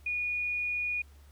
sine tone, 2451 Hz, D#7, 27 cents flat, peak -29 dBFS, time 0.06-1.02 s, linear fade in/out 5 ms, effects added 71 Hz sine -52 dBFS peak until 1.31 s + pink hiss -64 dBFS RMS until 1.31 s

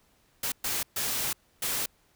white noise bursts at uneven times, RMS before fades -30 dBFS, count 4, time 0.43-0.52 / 0.64-0.83 / 0.96-1.33 / 1.62-1.86 s, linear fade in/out 5 ms, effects pink hiss -66 dBFS RMS until 2.15 s

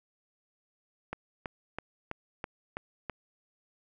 click train, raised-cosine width 0.5 ms, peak -20 dBFS, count 7, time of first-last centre 1.13-3.097 s, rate 3.05 Hz, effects none

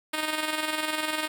5% pulse tone with tremolo, 309.8 Hz, D#4, 7 cents flat, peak -14 dBFS, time 0.13-1.28 s, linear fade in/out 10 ms, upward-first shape square, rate 20 Hz, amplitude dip 45%, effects none

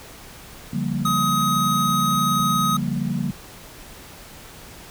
sine chord, G minor seventh, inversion second, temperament equal with one note detuned, 143.56 / 174.61 / 196 / 233.1 Hz, D3 / F3 / G3 / Bb3, -39 / 0 / 0 / 0 cents, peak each -27 dBFS, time 0.73-3.31 s, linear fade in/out 5 ms
square tone, 1260 Hz, D#6, 21 cents sharp, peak -20 dBFS, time 1.05-2.77 s, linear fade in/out 5 ms
effects pink hiss -42 dBFS RMS until 4.9 s

